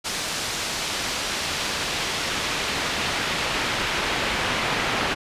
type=noise with band-pass filter sweep; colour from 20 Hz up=brown; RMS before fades=-26 dBFS; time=0.04-5.15 s; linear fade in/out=20 ms; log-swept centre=6000 to 2400 Hz; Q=0.74; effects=resampled to 32000 Hz